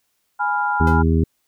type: chord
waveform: sine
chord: F diminished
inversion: first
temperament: equal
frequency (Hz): 830.6 / 987.8 / 1396.9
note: Ab5 / Cb6 / F6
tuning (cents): 0 / 0 / 0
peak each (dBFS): -21 / -24 / -22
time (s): 0.39-1.03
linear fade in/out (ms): 20
type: harmonic tone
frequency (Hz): 81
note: E2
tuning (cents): -30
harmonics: 1 / 2 / 3 / 4 / 5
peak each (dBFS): -16 / -20 / -21 / -26 / -24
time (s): 0.8-1.24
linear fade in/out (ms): 5
type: tone with exponential decay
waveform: sawtooth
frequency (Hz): 511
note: C5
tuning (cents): -41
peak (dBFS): -24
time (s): 0.87-1.04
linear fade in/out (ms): 2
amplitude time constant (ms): 36
effects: white hiss -69 dBFS RMS until 1.47 s